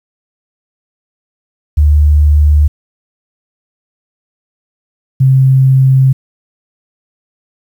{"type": "tone pair in turn", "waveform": "sine", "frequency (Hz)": [74.4, 132.57], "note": ["D2", "C3"], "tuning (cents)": [23, 23], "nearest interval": "minor seventh", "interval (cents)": 1000, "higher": "second", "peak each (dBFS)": -4, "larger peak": "neither", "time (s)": [[1.77, 2.68], [5.2, 6.13]], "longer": "second", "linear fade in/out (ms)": 10, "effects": ["7-bit"]}